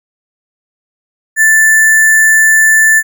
sine tone with sample-and-hold, 1761 Hz, A6, 1 cent sharp, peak -4 dBFS, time 1.36-3.03 s, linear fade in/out 50 ms, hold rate 8820 Hz, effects none

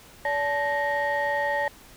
sine tone cluster, 574 / 871 / 1866 Hz, D5 / A5 / A#6, -40 / -18 / +1 cents, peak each -26 dBFS, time 0.25-1.68 s, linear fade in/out 2 ms, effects tanh soft clip ceiling -18 dBFS + pink hiss -50 dBFS RMS until 1.96 s

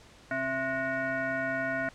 sine tone with frequency modulation, 1062 Hz, C6, 25 cents sharp, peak -28 dBFS, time 0.31-1.89 s, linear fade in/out 2 ms, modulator 398 Hz, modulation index 2.1, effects pink hiss -55 dBFS RMS until 1.94 s + low-pass 7000 Hz 12 dB/octave

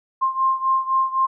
sine beating tone pair, 1056 / 1059.9 Hz, C6 / C6, +16 / +22 cents, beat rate 3.9 Hz, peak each -19 / -22 dBFS, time 0.21-1.27 s, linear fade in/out 20 ms, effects none

